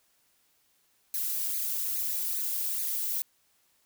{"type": "noise with flanger", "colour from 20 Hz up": "violet", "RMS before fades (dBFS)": -31, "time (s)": [1.14, 3.22], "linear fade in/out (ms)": 0, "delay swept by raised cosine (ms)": [0.46, 2.96], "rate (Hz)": 2.4, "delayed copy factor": 0.8, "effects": ["white hiss -69 dBFS RMS until 3.85 s"]}